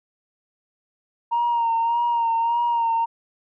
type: tone with vibrato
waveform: sine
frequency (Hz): 932.3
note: A#5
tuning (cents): 0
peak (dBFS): -17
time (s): 1.31-3.06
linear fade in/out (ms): 20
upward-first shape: sine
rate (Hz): 1.7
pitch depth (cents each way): 36
effects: tanh soft clip ceiling -15 dBFS